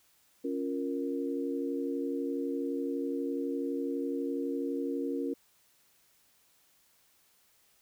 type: chord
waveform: sine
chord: Bb minor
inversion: first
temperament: equal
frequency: 277.2 / 349.2 / 466.2 Hz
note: Db4 / F4 / Bb4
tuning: 0 / 0 / 0 cents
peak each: -33 / -37 / -36 dBFS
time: 0.44-5.34 s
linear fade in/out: 10 ms
effects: white hiss -67 dBFS RMS until 7.81 s